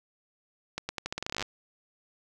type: accelerating click train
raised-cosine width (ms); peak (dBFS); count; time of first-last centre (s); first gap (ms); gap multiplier
0.2; -15; 17; 0.78-1.425; 110; 0.84
effects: none